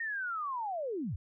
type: linear sweep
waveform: sine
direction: down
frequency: 1864.7 to 65.41 Hz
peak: -33 dBFS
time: 0-1.16 s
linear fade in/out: 5 ms
effects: none